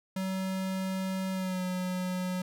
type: tone with pitch glide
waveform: square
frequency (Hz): 189.4 to 182.95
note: F#3 to F#3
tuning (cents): +41 to -19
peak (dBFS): -31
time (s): 0.16-2.42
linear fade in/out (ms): 5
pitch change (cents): -60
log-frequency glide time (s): 1.32-1.63
effects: none

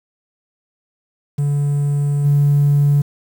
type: tone with level steps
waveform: triangle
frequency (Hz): 143.7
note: D3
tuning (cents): -37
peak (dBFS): -12 / -7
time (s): 1.38-3.02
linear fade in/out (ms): 10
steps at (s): 2.24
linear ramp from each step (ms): 20
effects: tanh soft clip ceiling -7 dBFS + 7-bit

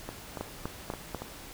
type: two click trains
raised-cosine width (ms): 1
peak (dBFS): -19 / -22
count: 4 / 5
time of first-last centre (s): 0.41-1.147 / 0.09-1.22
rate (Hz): 4.07 / 3.54
effects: pink hiss -46 dBFS RMS until 1.53 s

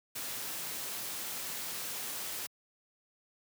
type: noise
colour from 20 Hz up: white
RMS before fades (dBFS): -39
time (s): 0.15-2.47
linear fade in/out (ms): 10
effects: high-pass 100 Hz 12 dB/octave

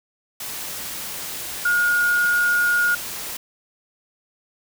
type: tone in noise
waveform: sine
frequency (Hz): 1434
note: F6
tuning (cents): +45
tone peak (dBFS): -16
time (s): 1.65-2.95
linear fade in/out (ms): 5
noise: white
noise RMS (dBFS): -31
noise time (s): 0.4-3.37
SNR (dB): +12
effects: none

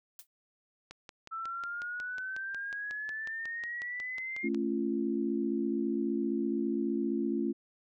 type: noise with exponential decay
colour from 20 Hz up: blue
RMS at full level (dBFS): -43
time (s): 0.19-0.27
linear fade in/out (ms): 1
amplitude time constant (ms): 17
type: click train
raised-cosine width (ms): 0.2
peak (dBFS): -28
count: 21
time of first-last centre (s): 0.91-4.546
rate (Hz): 5.5
type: exponential sweep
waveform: sine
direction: up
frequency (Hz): 1318.5 to 2138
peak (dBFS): -35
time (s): 1.31-4.49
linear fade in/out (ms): 20
type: chord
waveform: sine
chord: A augmented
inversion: none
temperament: just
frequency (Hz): 220 / 275 / 343.8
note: A3 / C#4 / E#4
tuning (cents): 0 / -14 / -27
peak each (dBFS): -33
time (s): 4.43-7.53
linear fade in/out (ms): 20
effects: none

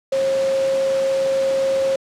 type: tone in noise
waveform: sine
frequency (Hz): 538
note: C5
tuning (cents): +48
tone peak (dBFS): -16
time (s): 0.12-1.96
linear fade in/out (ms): 5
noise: pink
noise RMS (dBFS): -31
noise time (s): 0.12-1.96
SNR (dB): +12
effects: high-pass 200 Hz 12 dB/octave + low-pass 7000 Hz 12 dB/octave

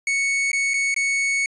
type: tone with dropouts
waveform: 45% pulse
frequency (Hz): 2217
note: C#7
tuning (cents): 0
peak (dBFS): -19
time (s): 0.07-1.46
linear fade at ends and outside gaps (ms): 2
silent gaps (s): 0.517-0.531 / 0.736-0.74 / 0.943-0.963
effects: resampled to 22050 Hz

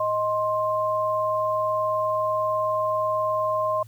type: tone pair together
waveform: sine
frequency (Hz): 625 / 1053.1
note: D#5 / C6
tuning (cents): +8 / +11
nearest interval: major sixth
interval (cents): 903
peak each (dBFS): -24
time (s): 0-3.83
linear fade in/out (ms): 5
effects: added 112 Hz sine -43 dBFS peak until 3.87 s + white hiss -59 dBFS RMS until 3.87 s

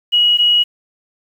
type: tone pair in turn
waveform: sine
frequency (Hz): 2906 / 2906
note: F#7 / F#7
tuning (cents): -32 / -32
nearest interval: unison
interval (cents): 0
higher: neither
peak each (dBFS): -9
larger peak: neither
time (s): 0.12-0.38 / 0.38-0.64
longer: neither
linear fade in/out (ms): 20
effects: 7-bit

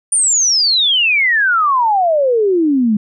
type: exponential sweep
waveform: sine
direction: down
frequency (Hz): 9460 to 203.6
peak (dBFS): -10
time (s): 0.12-2.97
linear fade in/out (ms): 5
effects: none

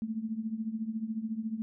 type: tone with tremolo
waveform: sine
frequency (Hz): 221.3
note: A3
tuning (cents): +10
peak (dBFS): -28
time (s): 0.02-1.62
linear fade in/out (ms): 0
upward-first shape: triangle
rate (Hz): 14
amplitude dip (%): 85
effects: none

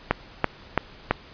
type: click train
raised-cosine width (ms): 0.5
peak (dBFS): -3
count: 4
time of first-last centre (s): 0.11-1.11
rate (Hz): 3
effects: pink hiss -47 dBFS RMS until 1.33 s + resampled to 11025 Hz

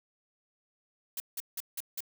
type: noise bursts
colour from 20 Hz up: blue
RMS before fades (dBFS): -36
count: 5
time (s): 1.17-2.005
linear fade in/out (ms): 2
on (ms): 31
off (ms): 170
effects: none

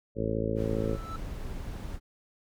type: harmonic tone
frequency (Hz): 55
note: A1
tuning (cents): 0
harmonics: 1 / 2 / 3 / 4 / 5 / 6 / 7 / 8 / 9 / 10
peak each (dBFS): -37 / -34 / -38 / -35 / -39 / -37 / -39 / -34 / -39 / -36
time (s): 0.15-0.98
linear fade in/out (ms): 50
type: noise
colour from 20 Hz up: brown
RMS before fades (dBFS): -37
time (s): 0.55-2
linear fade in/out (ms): 50
type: tone with exponential growth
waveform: triangle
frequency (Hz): 1319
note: E6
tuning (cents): +1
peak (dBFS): -34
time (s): 0.56-1.16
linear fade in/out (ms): 2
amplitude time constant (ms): 130
effects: none

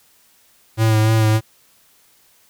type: tone with vibrato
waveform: square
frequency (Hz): 110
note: A2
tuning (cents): 0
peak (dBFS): -13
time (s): 0.77-1.41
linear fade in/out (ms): 50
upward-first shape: sine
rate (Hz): 3.4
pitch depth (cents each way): 26
effects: white hiss -55 dBFS RMS until 2.49 s

